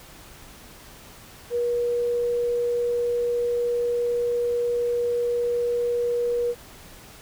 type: tone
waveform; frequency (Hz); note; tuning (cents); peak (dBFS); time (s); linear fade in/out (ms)
sine; 479.7; A#4; +50; -21; 1.5-6.55; 50
effects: pink hiss -46 dBFS RMS until 7.21 s